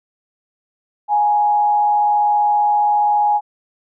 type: tone with frequency modulation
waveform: sine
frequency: 832 Hz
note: G#5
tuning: 3 cents sharp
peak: -12 dBFS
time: 1.08-3.41 s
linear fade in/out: 50 ms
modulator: 115 Hz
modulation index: 0.32
effects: none